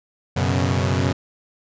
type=chord; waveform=sawtooth; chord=F# suspended fourth; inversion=none; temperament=equal with one note detuned; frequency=92.5 / 123.47 / 137.71 Hz; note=F#2 / B2 / C#3; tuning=0 / 0 / -11 cents; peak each=-17 / -19 / -20 dBFS; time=0.36-1.13 s; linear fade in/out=10 ms; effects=resampled to 16000 Hz